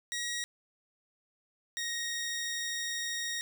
15% pulse tone pair in turn, 1900 / 1872.8 Hz, A#6 / A#6, +33 / +8 cents, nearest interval unison, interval 25 cents, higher first, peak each -27 dBFS, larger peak neither, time 0.12-0.44 / 1.77-3.41 s, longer second, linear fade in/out 0 ms, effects none

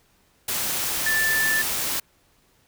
sine tone in noise, 1760 Hz, A6, in tune, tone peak -20 dBFS, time 1.06-1.62 s, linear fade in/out 5 ms, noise white, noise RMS -26 dBFS, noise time 0.48-2 s, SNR +3 dB, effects pink hiss -62 dBFS RMS until 2.67 s

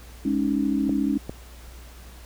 sine chord, Ab suspended fourth, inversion none, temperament equal, 207.7 / 277.2 / 311.1 Hz, Ab3 / Db4 / Eb4, 0 / 0 / 0 cents, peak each -26 / -23 / -27 dBFS, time 0.25-1.18 s, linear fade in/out 5 ms
clicks, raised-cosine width 2 ms, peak -17 dBFS, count 2, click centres 0.894 / 1.295 s
effects added 60 Hz sine -42 dBFS peak until 2.25 s + pink hiss -49 dBFS RMS until 2.25 s

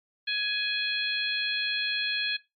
harmonic tone, 836 Hz, G#5, 11 cents sharp, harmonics 2 / 3 / 4 / 5, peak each -32 / -32 / -32 / -32 dBFS, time 0.27-2.37 s, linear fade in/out 10 ms, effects noise-tail reverb RT60 0.2 s tail -17 dB re dry + MP3 48 kbps

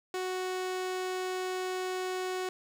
sawtooth tone, 370 Hz, F#4, in tune, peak -28 dBFS, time 0.14-2.49 s, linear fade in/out 2 ms, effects low-pass 9000 Hz 12 dB/octave + 9-bit

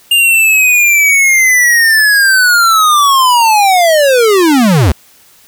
square linear sweep, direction down, 2823 to 66.1 Hz, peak -6 dBFS, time 0.11-4.92 s, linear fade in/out 5 ms, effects white hiss -44 dBFS RMS until 5.47 s

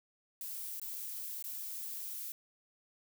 violet noise with dropouts, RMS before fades -42 dBFS, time 0.41-2.32 s, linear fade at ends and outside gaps 1 ms, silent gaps 0.798-0.816 / 1.425-1.44 s, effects none

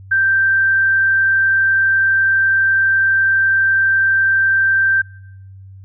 sine tone, 1568 Hz, G6, in tune, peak -11 dBFS, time 0.11-5.02 s, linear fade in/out 10 ms, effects noise-tail reverb RT60 0.9 s tail -26 dB re dry + added 96 Hz sine -35 dBFS peak until 5.84 s

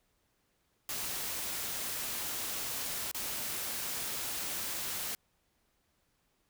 white noise with dropouts, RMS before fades -37 dBFS, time 0.89-5.15 s, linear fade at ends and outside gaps 1 ms, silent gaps 3.114-3.146 s, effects pink hiss -75 dBFS RMS until 6.49 s

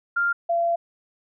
sine tone pair in turn, 1396.9 / 681.7 Hz, F6 / F5, 0 / -42 cents, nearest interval octave, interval 1242 cents, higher first, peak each -19 / -19 dBFS, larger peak neither, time 0.16-0.33 / 0.49-0.76 s, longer second, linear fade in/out 10 ms, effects none

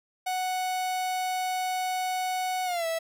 45% pulse tone with pitch glide, 740 to 655.5 Hz, F#5 to E5, 0 to -10 cents, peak -27 dBFS, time 0.26-2.99 s, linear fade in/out 10 ms, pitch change -210 cents, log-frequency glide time 2.65-2.86 s, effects none

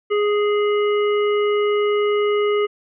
harmonic tone, 415.3 Hz, G#4, in tune, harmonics 1 / 3 / 5 / 7, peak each -16 / -26 / -30 / -33 dBFS, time 0.1-2.67 s, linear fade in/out 20 ms, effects none

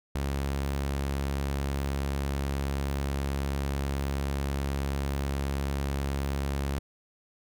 sawtooth tone, 69.3 Hz, C#2, in tune, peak -24 dBFS, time 0.15-6.79 s, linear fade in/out 5 ms, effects none

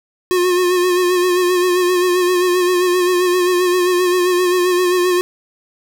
square tone with vibrato, 360 Hz, F#4, 47 cents flat, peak -13 dBFS, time 0.31-5.21 s, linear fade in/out 0 ms, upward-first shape sine, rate 7.6 Hz, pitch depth 39 cents each way, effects none

